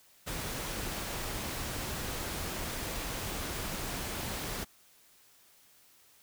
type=noise; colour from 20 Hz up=pink; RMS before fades=-37 dBFS; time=0.26-4.65 s; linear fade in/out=20 ms; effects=white hiss -62 dBFS RMS until 6.22 s